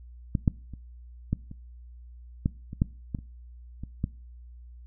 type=clicks; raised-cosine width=5 ms; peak=-12 / -8 / -28 / -12 / -27 / -11 / -24 / -9 / -17 / -29 / -24 / -14 dBFS; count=12; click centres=0.352 / 0.478 / 0.737 / 1.33 / 1.514 / 2.459 / 2.731 / 2.819 / 3.148 / 3.188 / 3.836 / 4.041 s; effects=noise-tail reverb RT60 0.4 s tail -23 dB re dry + added 60 Hz sine -44 dBFS peak until 4.86 s